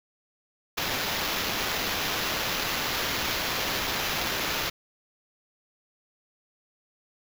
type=noise with sample-and-hold; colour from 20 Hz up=white; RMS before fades=-29 dBFS; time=0.77-4.7 s; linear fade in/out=10 ms; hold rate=8820 Hz; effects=none